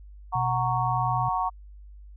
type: chord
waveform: sine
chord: F# major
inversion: none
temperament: just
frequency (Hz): 740 / 925 / 1110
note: F#5 / A#5 / C#6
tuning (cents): 0 / -14 / +2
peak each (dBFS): -28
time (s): 0.32-1.5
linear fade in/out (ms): 20
type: tone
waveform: sine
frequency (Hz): 124.6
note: B2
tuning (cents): +16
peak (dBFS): -28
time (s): 0.35-1.29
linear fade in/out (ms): 5
effects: added 50 Hz sine -43 dBFS peak until 2.16 s